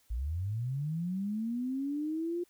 sine linear sweep, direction up, 51.91 to 354.3 Hz, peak -31 dBFS, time 0.1-2.44 s, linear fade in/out 10 ms, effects white hiss -68 dBFS RMS until 2.49 s

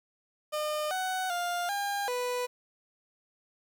30% pulse tone with pitch steps, 606 / 747 / 702 / 806 / 493.9 Hz, D#5 / F#5 / F5 / G5 / B4, -46 / +16 / +9 / +48 / 0 cents, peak -27 dBFS, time 0.52-2.47 s, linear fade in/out 20 ms, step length 390 ms, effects 10-bit

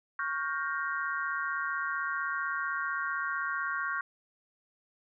sine chord, G half-diminished seventh, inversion second, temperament equal with one note detuned, 1108.7 / 1412.3 / 1568 / 1864.7 Hz, Db6 / F6 / G6 / Bb6, 0 / +19 / 0 / 0 cents, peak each -35 / -35 / -35 / -40 dBFS, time 0.19-4.01 s, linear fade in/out 2 ms, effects none

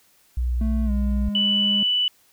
sine tone with vibrato, 60.9 Hz, B1, 24 cents flat, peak -20 dBFS, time 0.37-1.29 s, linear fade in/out 5 ms, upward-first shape sine, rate 3.5 Hz, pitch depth 12 cents each way
triangle tone with pitch glide, 220 to 205.3 Hz, A3 to G#3, 0 to -20 cents, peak -22 dBFS, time 0.61-1.83 s, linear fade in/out 2 ms, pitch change -120 cents, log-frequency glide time 0.85-0.91 s
sine tone, 2973 Hz, F#7, 8 cents sharp, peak -18 dBFS, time 1.35-2.08 s, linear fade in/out 2 ms
effects white hiss -59 dBFS RMS until 2.32 s

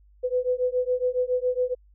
sine beating tone pair, 497.4 / 504.6 Hz, B4 / B4, +12 / +37 cents, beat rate 7.2 Hz, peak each -25 dBFS, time 0.23-1.75 s, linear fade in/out 20 ms, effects added 50 Hz sine -53 dBFS peak until 1.94 s

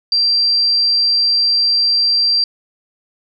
sine tone, 4715 Hz, D8, 6 cents sharp, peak -11 dBFS, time 0.12-2.44 s, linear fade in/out 2 ms, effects none

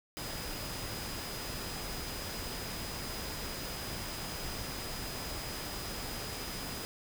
sine tone in noise, 4978 Hz, D#8, in tune, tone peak -46 dBFS, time 0.17-6.85 s, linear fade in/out 0 ms, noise pink, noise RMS -40 dBFS, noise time 0.17-6.85 s, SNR -9 dB, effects none

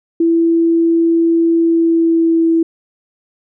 sine tone with pitch glide, 332.7 to 329.1 Hz, E4 to E4, +16 to -3 cents, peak -9 dBFS, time 0.2-2.63 s, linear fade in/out 5 ms, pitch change -19 cents, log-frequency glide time 1.57-2.44 s, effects none

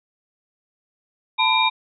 sine tone cluster, 885 / 1007 / 2375 / 3730 Hz, A5 / B5 / D7 / A#7, +10 / +33 / +19 / 0 cents, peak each -21 dBFS, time 1.38-1.7 s, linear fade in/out 20 ms, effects none

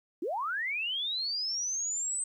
sine linear sweep, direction up, 290.1 to 8240 Hz, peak -30 dBFS, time 0.22-2.24 s, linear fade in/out 5 ms, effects 11-bit

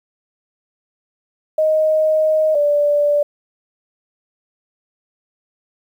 sine tone pair in turn, 624 / 584.6 Hz, D#5 / D5, +5 / -8 cents, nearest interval minor second, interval 113 cents, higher first, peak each -12 dBFS, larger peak neither, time 1.58-2.55 / 2.55-3.23 s, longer first, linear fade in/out 5 ms, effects 8-bit

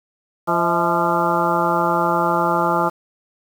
harmonic tone with a mistuned harmonic, 172 Hz, F3, 26 cents flat, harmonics 1 / 2 / 3 / 4 / 5 / 6 / 7 / 8, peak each -26 / -24 / -26 / -24 / -21 / -26 / -22 / -25 dBFS, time 0.47-2.9 s, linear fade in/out 20 ms, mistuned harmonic 4, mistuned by -93 cents, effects 7-bit

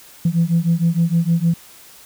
sine beating tone pair, 164.81 / 171.31 Hz, E3 / F3, 0 / -33 cents, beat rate 6.5 Hz, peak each -16 dBFS, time 0.25-1.54 s, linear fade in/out 5 ms, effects tanh soft clip ceiling -8 dBFS + white hiss -44 dBFS RMS until 2.05 s

